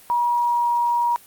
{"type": "tone with pitch glide", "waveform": "sine", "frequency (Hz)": [958, 952.5], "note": ["A#5", "A#5"], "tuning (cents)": [47, 37], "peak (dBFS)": -17, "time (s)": [0.1, 1.16], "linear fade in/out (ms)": 0, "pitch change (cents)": -10, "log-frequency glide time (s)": [0.3, 0.68], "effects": ["white hiss -48 dBFS RMS until 1.26 s", "Opus 32 kbps"]}